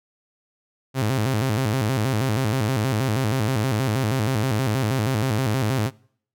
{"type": "tone with vibrato", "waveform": "sawtooth", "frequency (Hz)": 119.1, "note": "A#2", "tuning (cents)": 38, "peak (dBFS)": -16, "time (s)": [0.94, 5.91], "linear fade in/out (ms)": 50, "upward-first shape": "square", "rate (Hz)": 6.3, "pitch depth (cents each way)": 190, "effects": ["noise-tail reverb RT60 0.6 s tail -25 dB re dry"]}